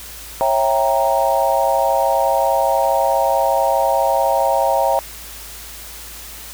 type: chord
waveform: sine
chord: C# diminished seventh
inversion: none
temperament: equal with one note detuned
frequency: 547.4 / 659.3 / 784 / 932.3 Hz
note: C#5 / E5 / G5 / Bb5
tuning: -22 / 0 / 0 / 0 cents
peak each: -19 dBFS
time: 0.41-4.99 s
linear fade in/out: 0 ms
effects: added 55 Hz sine -40 dBFS peak until 6.53 s + white hiss -35 dBFS RMS until 6.53 s